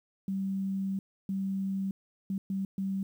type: tone bursts at uneven times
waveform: sine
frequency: 193.6 Hz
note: G3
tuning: 21 cents flat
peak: -29 dBFS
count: 5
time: 0.28-0.99 / 1.29-1.91 / 2.3-2.38 / 2.5-2.65 / 2.78-3.03 s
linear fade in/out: 2 ms
effects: 10-bit